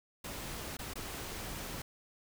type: noise with dropouts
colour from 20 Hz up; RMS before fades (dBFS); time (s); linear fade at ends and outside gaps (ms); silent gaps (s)
pink; -42; 0.24-1.82; 5; 0.77-0.789 / 0.937-0.955
effects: none